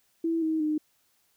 sine tone with pitch steps, 329.6 / 317.5 / 305.8 Hz, E4 / D#4 / D#4, 0 / +35 / -30 cents, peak -24 dBFS, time 0.24-0.78 s, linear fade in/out 5 ms, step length 180 ms, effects white hiss -69 dBFS RMS until 1.36 s

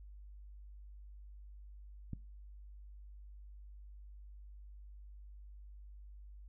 click, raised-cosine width 5 ms, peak -28 dBFS, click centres 2.133 s, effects noise-tail reverb RT60 0.3 s tail -21 dB re dry + added 50 Hz sine -50 dBFS peak until 6.48 s

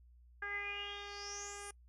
10% pulse tone with low-pass filter sweep, 406 Hz, G#4, 39 cents flat, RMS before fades -44 dBFS, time 0.42-1.71 s, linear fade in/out 5 ms, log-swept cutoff 1700 to 9600 Hz, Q 9.8, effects noise-tail reverb RT60 0.1 s tail -24 dB re dry + added 60 Hz sine -59 dBFS peak until 1.88 s

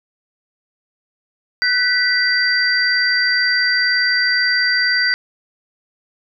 sine tone cluster, 1501 / 1959 / 4718 Hz, F#6 / B6 / D8, +24 / -15 / +7 cents, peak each -18 dBFS, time 1.62-5.14 s, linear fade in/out 0 ms, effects none

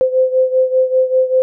sine beating tone pair, 515 / 520.1 Hz, C5 / C5, -28 / -10 cents, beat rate 5.1 Hz, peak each -12 / -16 dBFS, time 0.01-1.42 s, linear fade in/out 0 ms, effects none

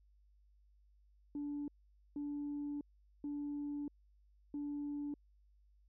sine tone bursts at uneven times, 290 Hz, D4, 22 cents flat, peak -37 dBFS, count 4, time 1.35-1.68 / 2.16-2.81 / 3.24-3.88 / 4.54-5.14 s, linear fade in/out 2 ms, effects tanh soft clip ceiling -35 dBFS + added 50 Hz sine -65 dBFS peak until 5.88 s

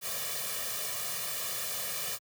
white noise with comb filter, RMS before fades -35 dBFS, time 0.01-2.19 s, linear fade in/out 50 ms, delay 1.7 ms, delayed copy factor +0.95, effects high-pass 100 Hz 12 dB/octave

